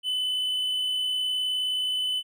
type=tone with amplitude modulation; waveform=triangle; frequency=3012 Hz; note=F#7; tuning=30 cents sharp; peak=-22 dBFS; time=0.03-2.23 s; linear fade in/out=50 ms; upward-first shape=sine; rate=59.3 Hz; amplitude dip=25%; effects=none